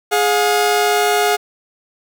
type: tone pair together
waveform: sawtooth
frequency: 417 / 715 Hz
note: G#4 / F5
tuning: +7 / +41 cents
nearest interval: major sixth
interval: 934 cents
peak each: -12 dBFS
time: 0.11-1.37 s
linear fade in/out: 20 ms
effects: none